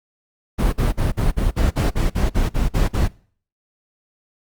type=noise bursts; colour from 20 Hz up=brown; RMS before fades=-17 dBFS; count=13; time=0.58-3.082 s; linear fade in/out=20 ms; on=150 ms; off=46 ms; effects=noise-tail reverb RT60 0.5 s tail -23 dB re dry + Opus 32 kbps